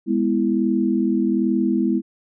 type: chord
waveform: sine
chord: E major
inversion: first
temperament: just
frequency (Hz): 206 / 247.2 / 329.6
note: G#3 / B3 / E4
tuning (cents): -14 / +2 / 0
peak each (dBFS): -21 / -21 / -21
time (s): 0.06-2.02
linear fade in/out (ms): 50
effects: none